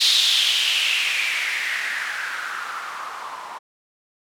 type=noise with low-pass filter sweep; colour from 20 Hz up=violet; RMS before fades=-23 dBFS; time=0-3.59 s; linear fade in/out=20 ms; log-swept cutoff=3900 to 930 Hz; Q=4.6; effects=none